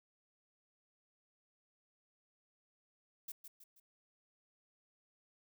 violet noise with echo, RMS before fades -45 dBFS, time 3.28-3.32 s, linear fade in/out 5 ms, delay 160 ms, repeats 3, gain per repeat -7 dB, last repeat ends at 3.8 s, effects none

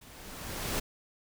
pink noise with level ramp, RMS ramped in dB -53 to -31 dBFS, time 0.01-0.8 s, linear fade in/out 10 ms, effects none

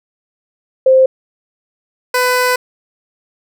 sine / 15% pulse tone pair in turn, 523.3 / 500.5 Hz, C5 / B4, 0 / +23 cents, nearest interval minor second, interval 77 cents, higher first, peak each -5 dBFS, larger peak neither, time 0.86-1.06 / 2.14-2.56 s, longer second, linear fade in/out 5 ms, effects none

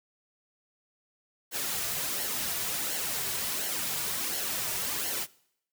white noise with flanger, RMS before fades -32 dBFS, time 1.51-5.27 s, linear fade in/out 50 ms, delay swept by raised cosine 0.81 to 3.81 ms, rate 1.4 Hz, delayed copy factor -0.55, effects noise-tail reverb RT60 0.7 s tail -22 dB re dry

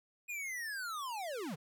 square linear sweep, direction down, 2489 to 126.9 Hz, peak -39 dBFS, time 0.28-1.56 s, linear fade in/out 20 ms, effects none

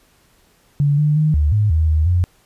sine tone with pitch steps, 143.8 / 149.6 / 153.9 / 74.4 / 105.2 / 79.4 / 77.9 / 88.7 Hz, D3 / D3 / D#3 / D2 / G#2 / D#2 / D#2 / F2, -36 / +32 / -19 / +23 / +23 / +36 / +3 / +27 cents, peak -12 dBFS, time 0.8-2.24 s, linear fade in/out 0 ms, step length 180 ms, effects pink hiss -56 dBFS RMS until 2.45 s + resampled to 32000 Hz

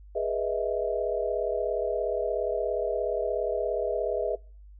sine chord, E major seventh, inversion first, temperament equal with one note detuned, 415.3 / 488.2 / 622.3 / 659.3 Hz, G#4 / B4 / D#5 / E5, 0 / -20 / 0 / 0 cents, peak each -31 dBFS, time 0.15-4.36 s, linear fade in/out 10 ms, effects noise-tail reverb RT60 0.4 s tail -25 dB re dry + added 50 Hz sine -46 dBFS peak until 4.79 s

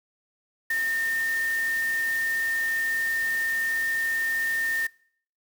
sine tone in noise, 1819 Hz, A#6, 43 cents flat, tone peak -23 dBFS, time 0.7-4.87 s, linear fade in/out 5 ms, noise white, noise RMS -39 dBFS, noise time 0.7-4.87 s, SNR +13 dB, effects noise-tail reverb RT60 0.6 s tail -24 dB re dry

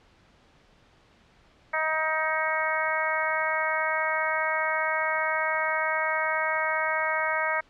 harmonic tone, 314.9 Hz, D#4, 21 cents sharp, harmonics 2 / 3 / 4 / 5 / 6 / 7, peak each -31 / -31 / -31 / -31 / -31 / -31 dBFS, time 1.73-7.61 s, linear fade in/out 10 ms, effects pink hiss -59 dBFS RMS until 7.69 s + low-pass 4000 Hz 12 dB/octave

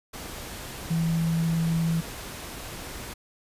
sine tone in noise, 164.81 Hz, E3, in tune, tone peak -22 dBFS, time 0.9-2.01 s, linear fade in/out 10 ms, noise pink, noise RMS -38 dBFS, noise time 0.13-3.14 s, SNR +13 dB, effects resampled to 32000 Hz

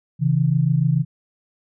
sine tone pair together, 134.43 / 161.3 Hz, C3 / E3, +47 / -37 cents, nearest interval minor third, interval 316 cents, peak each -18 dBFS, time 0.19-1.05 s, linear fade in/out 50 ms, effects none

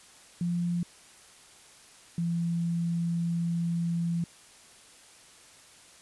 sine tone pair in turn, 173.5 / 169.64 Hz, F3 / E3, -11 / +50 cents, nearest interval unison, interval 39 cents, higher first, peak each -26 dBFS, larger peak neither, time 0.41-0.83 / 2.18-4.24 s, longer second, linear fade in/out 2 ms, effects white hiss -54 dBFS RMS until 6.01 s + resampled to 24000 Hz

